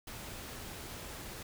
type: noise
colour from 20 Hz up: pink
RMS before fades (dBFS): -45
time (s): 0.07-1.43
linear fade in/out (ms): 5
effects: none